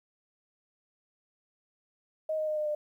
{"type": "tone with pitch steps", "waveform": "sine", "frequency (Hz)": [627, 620.2, 613.4, 606.7, 600.1], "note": ["D#5", "D#5", "D#5", "D#5", "D5"], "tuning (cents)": [13, -6, -25, -44, 37], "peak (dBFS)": -28, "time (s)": [2.29, 2.75], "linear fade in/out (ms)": 5, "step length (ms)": 92, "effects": ["11-bit"]}